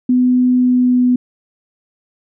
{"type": "tone with pitch glide", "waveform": "sine", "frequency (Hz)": [250.6, 248.7], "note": ["B3", "B3"], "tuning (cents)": [25, 12], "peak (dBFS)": -9, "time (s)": [0.09, 1.16], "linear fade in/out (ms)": 5, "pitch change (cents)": -13, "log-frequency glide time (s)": [0.54, 1.03], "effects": []}